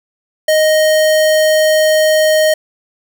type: tone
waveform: square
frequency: 622.3 Hz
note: D#5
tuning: in tune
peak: -9 dBFS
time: 0.48-2.54 s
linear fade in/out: 5 ms
effects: none